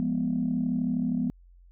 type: chord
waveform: sine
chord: F diminished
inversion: none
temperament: equal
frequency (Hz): 174.61 / 207.7 / 246.9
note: F3 / Ab3 / Cb4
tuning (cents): 0 / 0 / 0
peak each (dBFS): -30 / -30 / -26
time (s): 0-1.3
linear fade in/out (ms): 0
effects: tanh soft clip ceiling -17 dBFS + added 44 Hz sine -51 dBFS peak until 1.71 s